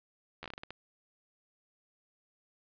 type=slowing click train; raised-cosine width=0.3 ms; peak=-26 dBFS; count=9; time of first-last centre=0.43-0.706 s; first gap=12 ms; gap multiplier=1.29; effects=resampled to 11025 Hz + 11-bit